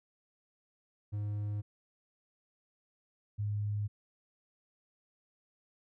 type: tone pair in turn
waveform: triangle / sine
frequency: 103.83 / 103.83 Hz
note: G#2 / G#2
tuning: 0 / 0 cents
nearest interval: unison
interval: 0 cents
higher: neither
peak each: -31 / -31 dBFS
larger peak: neither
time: 1.12-1.62 / 3.38-3.88 s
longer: neither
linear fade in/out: 20 ms
effects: none